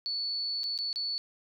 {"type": "tone with dropouts", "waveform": "sine", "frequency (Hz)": 4446, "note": "C#8", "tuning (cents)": 4, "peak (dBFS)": -30, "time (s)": [0.06, 1.18], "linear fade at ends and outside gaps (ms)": 0, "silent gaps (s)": [[0.634, 0.64], [0.777, 0.788], [0.929, 0.959]], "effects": []}